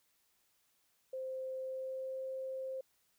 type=tone with pitch glide; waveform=sine; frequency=522 to 526.2 Hz; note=C5 to C5; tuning=-4 to +10 cents; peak=-38 dBFS; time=1.13-2.81 s; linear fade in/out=5 ms; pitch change=+14 cents; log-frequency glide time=1.56-2.22 s; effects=white hiss -75 dBFS RMS until 3.18 s